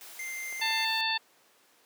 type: noise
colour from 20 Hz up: white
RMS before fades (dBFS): -47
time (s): 0.01-1.01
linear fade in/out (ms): 0
type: tone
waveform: square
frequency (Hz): 2093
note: C7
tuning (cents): 0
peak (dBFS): -36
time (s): 0.19-0.85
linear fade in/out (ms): 5
type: clicks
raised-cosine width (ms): 1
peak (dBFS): -35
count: 4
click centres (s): 0.526 / 0.597 / 0.659 / 0.708
type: harmonic tone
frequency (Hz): 890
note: A5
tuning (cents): +20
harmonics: 1 / 2 / 3 / 4 / 5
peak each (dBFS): -33 / -33 / -33 / -33 / -33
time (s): 0.61-1.18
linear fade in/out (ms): 10
effects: pink hiss -62 dBFS RMS until 1.85 s + high-pass 400 Hz 12 dB/octave